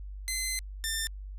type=tone pair in turn; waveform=10% pulse; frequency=2056 / 1790.9 Hz; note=C7 / A6; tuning=-31 / +30 cents; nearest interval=major second; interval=239 cents; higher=first; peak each=-21 dBFS; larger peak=neither; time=0.28-0.59 / 0.84-1.07 s; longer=first; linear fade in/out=0 ms; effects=added 49 Hz sine -38 dBFS peak until 1.38 s + resampled to 32000 Hz